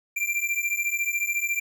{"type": "beating tone pair", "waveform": "square", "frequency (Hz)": [2358, 2372], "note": ["D7", "D7"], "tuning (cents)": [6, 17], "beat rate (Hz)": 14, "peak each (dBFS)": -28, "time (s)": [0.16, 1.6], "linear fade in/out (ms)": 10, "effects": []}